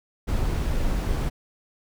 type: noise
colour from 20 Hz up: brown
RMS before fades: -24 dBFS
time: 0.27-1.3 s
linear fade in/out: 20 ms
effects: none